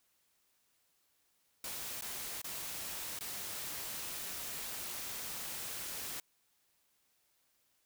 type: noise with dropouts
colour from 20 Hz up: white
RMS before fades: -42 dBFS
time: 1.64-6.2 s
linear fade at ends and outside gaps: 2 ms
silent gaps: 2.011-2.021 / 2.417-2.443 / 3.19-3.208 s
effects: white hiss -75 dBFS RMS until 7.85 s